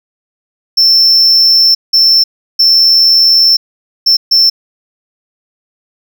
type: tone bursts at uneven times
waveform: triangle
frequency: 5360 Hz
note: E8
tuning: 28 cents sharp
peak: -3 dBFS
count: 5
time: 0.77-1.75 / 1.93-2.24 / 2.59-3.57 / 4.06-4.17 / 4.31-4.5 s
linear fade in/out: 10 ms
effects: none